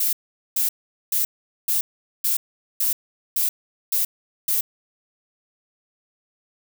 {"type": "noise bursts", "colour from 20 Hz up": "violet", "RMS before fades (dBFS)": -21, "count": 9, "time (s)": [0, 4.61], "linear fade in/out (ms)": 5, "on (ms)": 130, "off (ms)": 430, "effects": []}